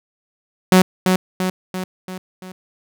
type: tone with echo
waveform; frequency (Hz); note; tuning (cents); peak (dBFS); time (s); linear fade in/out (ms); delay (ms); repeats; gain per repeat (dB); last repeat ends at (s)
sawtooth; 185.2; F#3; +2; -4; 0.72-0.82; 2; 340; 5; -5; 2.52
effects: none